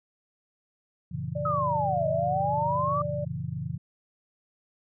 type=chord; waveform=sine; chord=F# dominant seventh; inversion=none; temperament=just; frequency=92.5 / 115.62 / 138.75 / 166.5 Hz; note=F#2 / A#2 / C#3 / E3; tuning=0 / -14 / +2 / +18 cents; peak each=-39 / -37 / -34 / -35 dBFS; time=1.11-3.78 s; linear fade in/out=10 ms
type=tone; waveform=sine; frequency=587.3 Hz; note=D5; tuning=in tune; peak=-30 dBFS; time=1.35-3.25 s; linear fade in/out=10 ms
type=exponential two-way sweep; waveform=sine; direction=down then up; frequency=1300 to 622 to 1192 Hz; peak=-25 dBFS; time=1.45-3.02 s; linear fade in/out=5 ms; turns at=2.08 s
effects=none